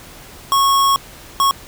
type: tone bursts at uneven times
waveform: square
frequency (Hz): 1100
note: C#6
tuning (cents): -14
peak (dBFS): -12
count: 2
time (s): 0.52-0.96 / 1.4-1.51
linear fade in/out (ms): 0
effects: pink hiss -39 dBFS RMS until 1.67 s